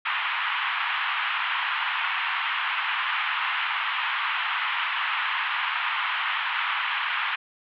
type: band-pass noise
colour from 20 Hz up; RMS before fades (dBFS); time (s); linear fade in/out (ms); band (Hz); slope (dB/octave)
pink; -27; 0.05-7.36; 10; 920 to 3200; 48
effects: none